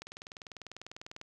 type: click train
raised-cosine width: 0.2 ms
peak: -27 dBFS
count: 25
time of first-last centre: 0.02-1.214 s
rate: 20.1 Hz
effects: none